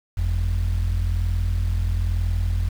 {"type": "tone pair together", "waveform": "sine", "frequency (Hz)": [46.25, 87.31], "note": ["F#1", "F2"], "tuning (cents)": [0, 0], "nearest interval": "major seventh", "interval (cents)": 1100, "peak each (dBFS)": -20, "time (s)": [0.17, 2.69], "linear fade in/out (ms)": 10, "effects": ["tanh soft clip ceiling -16 dBFS", "7-bit"]}